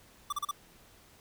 square tone bursts, 1169 Hz, D6, 8 cents flat, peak -31 dBFS, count 4, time 0.3-0.512 s, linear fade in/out 5 ms, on 26 ms, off 36 ms, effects pink hiss -59 dBFS RMS until 1.2 s

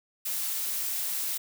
blue noise, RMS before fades -31 dBFS, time 0.25-1.38 s, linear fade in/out 10 ms, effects none

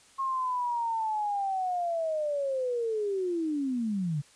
sine linear sweep, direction down, 1083 to 138.59 Hz, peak -27 dBFS, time 0.18-4.22 s, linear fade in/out 20 ms, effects white hiss -58 dBFS RMS until 4.35 s + resampled to 22050 Hz

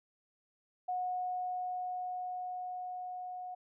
sine tone with level ramp, 729 Hz, F#5, 26 cents flat, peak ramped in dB -32 to -40 dBFS, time 0.88-3.55 s, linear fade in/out 10 ms, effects none

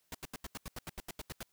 pink noise bursts, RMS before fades -42 dBFS, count 13, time 0.12-1.43 s, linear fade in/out 2 ms, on 26 ms, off 81 ms, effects white hiss -75 dBFS RMS until 1.52 s

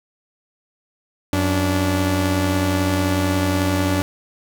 sawtooth tone pair together, 91.11 / 289.5 Hz, F#2 / D4, -26 / -25 cents, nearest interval octave + minor sixth, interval 2001 cents, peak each -16 dBFS, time 1.33-4.02 s, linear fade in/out 0 ms, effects none

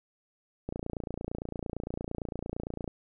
click train, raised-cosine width 2 ms, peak -21 dBFS, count 64, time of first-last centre 0.69-2.877 s, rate 28.8 Hz, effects none

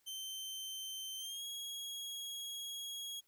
sawtooth tone with pitch glide, 3103 to 3307 Hz, G7 to G#7, -18 to -8 cents, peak -39 dBFS, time 0.06-3.21 s, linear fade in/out 20 ms, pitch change +110 cents, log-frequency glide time 1.18-1.44 s, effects white hiss -75 dBFS RMS until 3.27 s

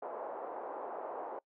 pink band-pass noise, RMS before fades -42 dBFS, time 0.02-1.39 s, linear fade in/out 5 ms, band 450 to 960 Hz, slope 24 dB/octave, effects noise-tail reverb RT60 0.1 s tail -23 dB re dry

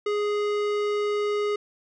sine tone with tanh clipping, 415.3 Hz, G#4, in tune, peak -25 dBFS, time 0.06-1.56 s, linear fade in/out 5 ms, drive 18 dB, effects none

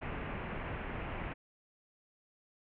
pink low-pass noise, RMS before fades -40 dBFS, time 0.01-1.34 s, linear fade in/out 20 ms, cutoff 2700 Hz, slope 48 dB/octave, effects none

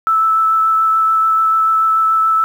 sine tone with vibrato, 1314 Hz, E6, 6 cents flat, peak -10 dBFS, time 0.07-2.44 s, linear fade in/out 0 ms, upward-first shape triangle, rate 6.9 Hz, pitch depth 11 cents each way, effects 7-bit

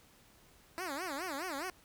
10% pulse tone with vibrato, 320 Hz, D#4, 49 cents sharp, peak -29 dBFS, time 0.78-1.7 s, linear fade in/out 0 ms, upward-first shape sine, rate 4.8 Hz, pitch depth 290 cents each way, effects pink hiss -63 dBFS RMS until 1.84 s

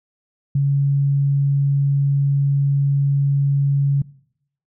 sine tone, 140 Hz, C#3, 18 cents sharp, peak -14 dBFS, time 0.55-4.02 s, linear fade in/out 5 ms, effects noise-tail reverb RT60 0.7 s tail -21 dB re dry

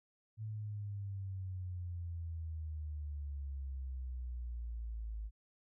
sine exponential sweep, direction down, 110 to 52.8 Hz, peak -39 dBFS, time 0.37-5.31 s, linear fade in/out 50 ms, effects none

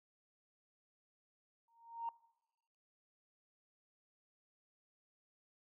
sine tone with exponential growth, 926 Hz, A#5, 12 cents flat, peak -35 dBFS, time 1.68-2.09 s, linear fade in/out 2 ms, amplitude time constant 87 ms, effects noise-tail reverb RT60 1.0 s tail -22 dB re dry + tanh soft clip ceiling -31 dBFS

